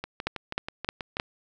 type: two click trains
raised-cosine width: 0.3 ms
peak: -10 / -17 dBFS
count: 4 / 8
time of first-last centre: 0.27-1.199 / 0.04-1.169 s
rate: 3.23 / 6.2 Hz
effects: none